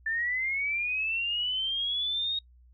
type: linear sweep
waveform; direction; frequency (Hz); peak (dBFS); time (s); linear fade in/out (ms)
sine; up; 1760 to 3759; -27; 0.06-2.39; 5
effects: noise-tail reverb RT60 0.1 s tail -25 dB re dry + added 61 Hz sine -54 dBFS peak until 2.73 s